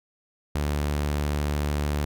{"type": "tone", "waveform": "sawtooth", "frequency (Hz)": 73.42, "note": "D2", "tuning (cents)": 0, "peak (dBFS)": -20, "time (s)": [0.55, 2.05], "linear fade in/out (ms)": 5, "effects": []}